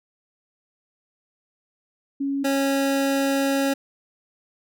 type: tone pair in turn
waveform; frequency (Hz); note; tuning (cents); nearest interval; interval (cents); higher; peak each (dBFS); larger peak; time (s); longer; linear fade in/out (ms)
sine / 25% pulse; 277.2 / 274.6; C#4 / C#4; 0 / -16; unison; 16; first; -22 / -16; second; 2.2-2.44 / 2.44-3.74; second; 10
effects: none